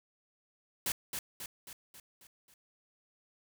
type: noise with echo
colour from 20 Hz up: white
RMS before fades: -33 dBFS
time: 0.86-0.92 s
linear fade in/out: 2 ms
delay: 270 ms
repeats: 6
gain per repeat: -5 dB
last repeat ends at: 2.54 s
effects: none